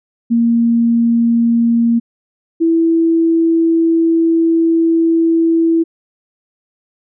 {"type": "tone pair in turn", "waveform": "sine", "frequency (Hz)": [233.1, 329.7], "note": ["A#3", "E4"], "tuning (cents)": [0, 0], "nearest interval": "tritone", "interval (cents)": 600, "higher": "second", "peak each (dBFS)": -9, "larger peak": "neither", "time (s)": [[0.3, 2], [2.6, 5.84]], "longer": "second", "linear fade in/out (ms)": 20, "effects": []}